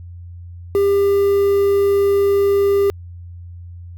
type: tone with quantisation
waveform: triangle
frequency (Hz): 399.2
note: G4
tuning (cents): +32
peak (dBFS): -10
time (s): 0.75-2.9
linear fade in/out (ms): 0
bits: 6
effects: added 87 Hz sine -32 dBFS peak until 3.97 s